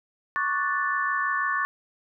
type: chord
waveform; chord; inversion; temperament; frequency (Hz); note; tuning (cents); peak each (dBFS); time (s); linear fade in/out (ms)
sine; D major seventh; third; equal; 1108.7 / 1174.7 / 1480 / 1760; C#6 / D6 / F#6 / A6; 0 / 0 / 0 / 0; -27 / -33 / -31 / -27; 0.36-1.65; 0
effects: none